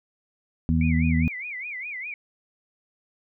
harmonic tone, 80.6 Hz, E2, 38 cents flat, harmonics 1 / 2 / 3, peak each -23 / -23 / -23 dBFS, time 0.69-1.28 s, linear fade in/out 0 ms
sine tone with vibrato, 2217 Hz, C#7, in tune, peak -31 dBFS, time 0.81-2.14 s, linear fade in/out 2 ms, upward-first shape sine, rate 4.9 Hz, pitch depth 200 cents each way
effects none

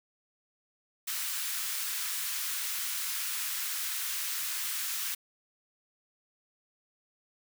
white high-pass noise, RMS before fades -34 dBFS, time 1.07-5.15 s, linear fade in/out 10 ms, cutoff 1200 Hz, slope 24 dB/octave, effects none

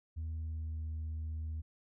sine tone with pitch glide, 80.1 to 78.91 Hz, E2 to D#2, -49 to +25 cents, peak -34 dBFS, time 0.16-1.62 s, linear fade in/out 20 ms, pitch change -26 cents, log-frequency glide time 0.32-0.79 s, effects tanh soft clip ceiling -35 dBFS

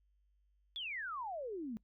sine exponential sweep, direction down, 3520 to 209.4 Hz, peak -39 dBFS, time 0.76-1.77 s, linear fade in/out 0 ms, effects noise-tail reverb RT60 0.1 s tail -22 dB re dry + added 50 Hz sine -70 dBFS peak until 1.83 s

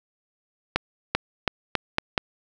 accelerating click train, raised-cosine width 0.3 ms, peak -4 dBFS, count 6, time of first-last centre 0.76-2.178 s, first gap 390 ms, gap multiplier 0.84, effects none

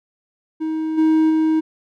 triangle tone with level steps, 316.1 Hz, D#4, 27 cents sharp, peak -18 / -10 / -12 dBFS, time 0.6-1.61 s, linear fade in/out 20 ms, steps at 0.97 / 1.29 s, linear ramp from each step 20 ms, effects none

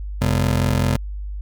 30% pulse ring-modulated tone, 113 Hz, A2, 47 cents sharp, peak -11 dBFS, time 0.21-0.97 s, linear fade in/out 10 ms, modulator 22.5 Hz, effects added 50 Hz sine -26 dBFS peak until 1.41 s

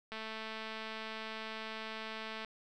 click train, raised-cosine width 0.3 ms, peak -27 dBFS, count 513, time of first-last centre 0.12-2.447 s, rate 220 Hz, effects none

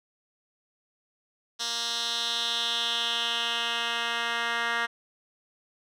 10% pulse tone with band-pass filter sweep, 233.7 Hz, A#3, 5 cents sharp, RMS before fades -29 dBFS, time 1.59-4.87 s, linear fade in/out 20 ms, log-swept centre 4700 to 2000 Hz, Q 3, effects none

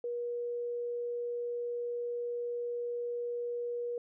sine tone, 479.5 Hz, A#4, 49 cents sharp, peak -33 dBFS, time 0.04-3.98 s, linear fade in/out 2 ms, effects none

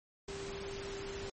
sine tone in noise, 394.7 Hz, G4, 12 cents sharp, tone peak -42 dBFS, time 0.28-1.3 s, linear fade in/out 5 ms, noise pink, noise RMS -45 dBFS, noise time 0.28-1.3 s, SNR 0 dB, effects MP3 32 kbps

